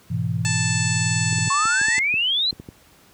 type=chord; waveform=sine; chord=E major; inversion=first; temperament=equal; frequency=103.83 / 123.47 / 164.81 Hz; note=G#2 / B2 / E3; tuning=0 / 0 / 0 cents; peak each=-25 dBFS; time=0.1-1.49 s; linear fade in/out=10 ms
type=harmonic tone; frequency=880 Hz; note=A5; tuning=in tune; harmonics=1 / 2 / 3 / 4 / 5 / 6 / 7 / 8 / 9; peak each=-36 / -29 / -28 / -36 / -31 / -38 / -34 / -32 / -27 dBFS; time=0.45-1.99 s; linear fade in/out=0 ms
type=clicks; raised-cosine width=3 ms; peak=-22 dBFS; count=11; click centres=1.328 / 1.386 / 1.475 / 1.655 / 1.814 / 1.884 / 1.981 / 2.14 / 2.528 / 2.599 / 2.688 s
type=exponential sweep; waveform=sine; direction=up; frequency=1068 to 4186 Hz; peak=-18 dBFS; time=1.5-2.51 s; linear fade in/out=5 ms
effects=pink hiss -53 dBFS RMS until 3.13 s + high-pass 60 Hz 12 dB/octave